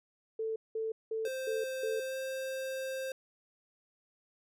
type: tone bursts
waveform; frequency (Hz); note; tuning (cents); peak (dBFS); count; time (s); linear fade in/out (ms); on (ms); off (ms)
sine; 443.6; A4; +14; -32; 5; 0.39-2; 5; 170; 190
type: tone with pitch glide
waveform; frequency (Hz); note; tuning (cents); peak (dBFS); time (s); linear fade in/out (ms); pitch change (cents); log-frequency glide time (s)
square; 523.3 to 527.9; C5 to C5; 0 to +15; -36; 1.25-3.12; 2; +15; 2.02-2.16
effects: none